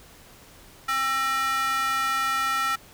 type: tone with high-pass filter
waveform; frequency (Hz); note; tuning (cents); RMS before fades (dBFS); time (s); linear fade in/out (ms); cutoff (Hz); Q
square; 267; C4; +35; -25; 0.88-2.76; 10; 1400; 3.5
effects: pink hiss -50 dBFS RMS until 2.93 s

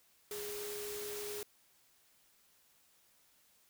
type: tone in noise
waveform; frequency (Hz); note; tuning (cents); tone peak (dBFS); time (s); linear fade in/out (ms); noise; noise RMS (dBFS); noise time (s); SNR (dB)
sine; 414.2; G#4; -5; -42; 0.31-1.43; 2; white; -45; 0.31-1.43; 0
effects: white hiss -69 dBFS RMS until 3.69 s

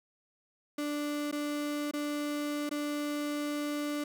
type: tone with dropouts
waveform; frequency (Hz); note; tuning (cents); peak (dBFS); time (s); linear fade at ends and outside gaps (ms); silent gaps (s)
35% pulse; 293.7; D4; 0; -30; 0.78-4.04; 5; 1.314-1.325 / 1.912-1.935 / 2.693-2.711
effects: none

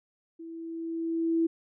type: tone with level ramp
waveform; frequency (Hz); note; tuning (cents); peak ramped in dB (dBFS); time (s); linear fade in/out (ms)
sine; 329.6; E4; 0; -40 to -21; 0.39-1.47; 10
effects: none

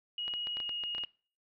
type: tone with pitch glide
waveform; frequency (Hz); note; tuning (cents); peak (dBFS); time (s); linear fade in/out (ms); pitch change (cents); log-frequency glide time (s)
sine; 2894 to 2869; F#7 to F7; -39 to +46; -34; 0.18-1.05; 2; -15; 0.58-0.66
type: clicks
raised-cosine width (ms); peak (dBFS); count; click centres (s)
0.3; -28; 10; 0.28 / 0.338 / 0.471 / 0.57 / 0.602 / 0.693 / 0.837 / 0.949 / 0.982 / 1.037
effects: noise-tail reverb RT60 0.4 s tail -21 dB re dry

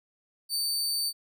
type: tone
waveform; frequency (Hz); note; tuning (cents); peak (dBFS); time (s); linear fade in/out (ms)
sawtooth; 4573; D8; -47; -24; 0.49-1.13; 50
effects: none

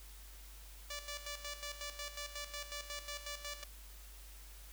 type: tone with tremolo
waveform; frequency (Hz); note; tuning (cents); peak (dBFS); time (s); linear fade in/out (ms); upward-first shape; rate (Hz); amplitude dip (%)
5% pulse; 582; D5; -16; -30; 0.9-3.64; 5; square; 5.5; 70
effects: added 50 Hz sine -52 dBFS peak until 4.72 s + white hiss -58 dBFS RMS until 4.72 s

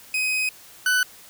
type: tone pair in turn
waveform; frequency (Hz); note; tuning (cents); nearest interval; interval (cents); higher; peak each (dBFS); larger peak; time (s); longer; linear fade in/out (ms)
40% pulse; 2516 / 1496; D#7 / F#6; +19 / +19; major sixth; 900; first; -20 / -17; second; 0.14-0.49 / 0.86-1.03; first; 2
effects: white hiss -47 dBFS RMS until 1.29 s

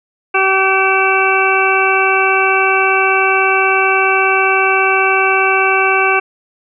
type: harmonic tone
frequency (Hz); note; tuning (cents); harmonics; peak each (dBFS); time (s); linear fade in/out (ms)
383.6; G4; -37; 1 / 2 / 3 / 4 / 6 / 7; -17 / -17 / -17 / -17 / -17 / -17; 0.34-6.2; 10
effects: none

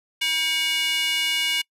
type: tone with high-pass filter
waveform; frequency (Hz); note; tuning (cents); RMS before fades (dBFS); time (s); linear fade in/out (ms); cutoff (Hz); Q
square; 319.9; D#4; +48; -23; 0.21-1.62; 10; 2600; 5.4
effects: noise-tail reverb RT60 0.1 s tail -26 dB re dry + resampled to 32000 Hz

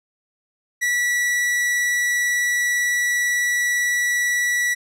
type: tone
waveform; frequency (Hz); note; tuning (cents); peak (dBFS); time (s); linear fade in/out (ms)
45% pulse; 1947; B6; -25; -18; 0.81-4.75; 20
effects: low-pass 12000 Hz 12 dB/octave

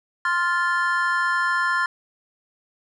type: chord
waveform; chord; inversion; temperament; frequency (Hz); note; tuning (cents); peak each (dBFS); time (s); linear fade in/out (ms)
triangle; F major; second; just; 1047.7 / 1396.9 / 1746.1; C6 / F6 / A6; +2 / 0 / -14; -22; 0.25-1.86; 2
effects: resampled to 22050 Hz

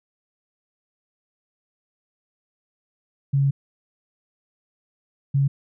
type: tone bursts at uneven times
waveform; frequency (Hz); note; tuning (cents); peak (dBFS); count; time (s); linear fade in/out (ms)
sine; 138.59; C#3; 0; -16; 2; 3.33-3.51 / 5.34-5.48; 10
effects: none

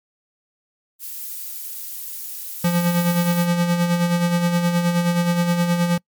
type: noise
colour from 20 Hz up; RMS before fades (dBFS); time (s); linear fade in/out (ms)
violet; -31; 0.99-3.48; 50
type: tone with tremolo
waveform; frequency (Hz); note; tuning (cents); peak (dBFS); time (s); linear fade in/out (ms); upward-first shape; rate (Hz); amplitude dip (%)
square; 173.4; F3; -12; -15; 2.64-5.98; 5; sine; 9.5; 50
effects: noise-tail reverb RT60 0.1 s tail -26 dB re dry + MP3 96 kbps

